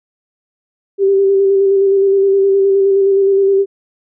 sine tone with vibrato, 392 Hz, G4, in tune, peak -8 dBFS, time 0.98-3.66 s, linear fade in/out 50 ms, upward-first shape square, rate 9.6 Hz, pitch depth 19 cents each way, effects none

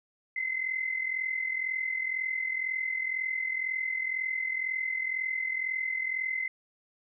sine tone pair together, 2051 / 2093 Hz, C7 / C7, -35 / 0 cents, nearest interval unison, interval 35 cents, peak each -30 / -35 dBFS, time 0.36-6.48 s, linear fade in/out 5 ms, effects none

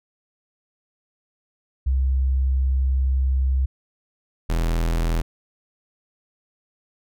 sine / 45% pulse tone pair in turn, 65.8 / 41.45 Hz, C2 / E1, +10 / +10 cents, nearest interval minor sixth, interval 800 cents, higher first, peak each -17 / -19 dBFS, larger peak first, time 1.86-3.66 / 4.49-5.22 s, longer first, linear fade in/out 10 ms, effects none

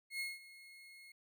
35% pulse tone with ADSR envelope, 2161 Hz, C#7, 45 cents flat, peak -35 dBFS, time 0.1-1.12 s, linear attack 97 ms, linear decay 190 ms, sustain -18 dB, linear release 4 ms, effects none

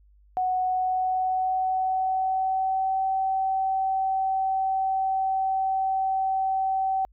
sine tone with pitch glide, 740 to 766.5 Hz, F#5 to G5, 0 to -39 cents, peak -22 dBFS, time 0.37-7.05 s, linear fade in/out 0 ms, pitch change +61 cents, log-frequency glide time 0.61-3.04 s, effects added 50 Hz sine -54 dBFS peak until 7.12 s

